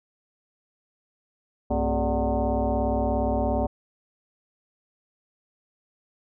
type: tone with frequency modulation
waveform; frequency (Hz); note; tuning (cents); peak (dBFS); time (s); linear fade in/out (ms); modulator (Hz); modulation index
sine; 261.6; C4; 0; -21; 1.7-3.67; 10; 162; 3.3
effects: none